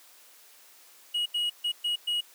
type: tone bursts at uneven times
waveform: triangle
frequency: 2900 Hz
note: F#7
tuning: 35 cents flat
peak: -24 dBFS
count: 5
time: 1.14-1.26 / 1.34-1.5 / 1.64-1.72 / 1.84-1.96 / 2.07-2.21 s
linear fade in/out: 10 ms
effects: white hiss -55 dBFS RMS until 2.34 s + high-pass 400 Hz 12 dB/octave